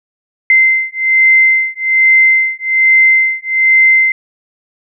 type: beating tone pair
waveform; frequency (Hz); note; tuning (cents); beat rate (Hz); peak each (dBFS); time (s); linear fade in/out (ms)
sine; 2075 / 2076.2; C7 / C7; -15 / -14; 1.2; -10; 0.5-4.12; 2
effects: none